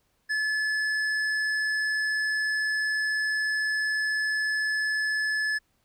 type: tone with hard clipping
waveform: sine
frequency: 1723 Hz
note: A6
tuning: 37 cents flat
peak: -26 dBFS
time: 0.29-5.59 s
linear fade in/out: 20 ms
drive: 8 dB
effects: pink hiss -71 dBFS RMS until 5.84 s